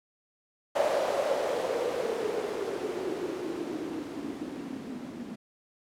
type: noise with low-pass filter sweep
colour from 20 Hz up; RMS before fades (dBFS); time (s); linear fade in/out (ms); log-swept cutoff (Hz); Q
violet; -32; 0.75-5.36; 10; 610 to 230; 5.6
effects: none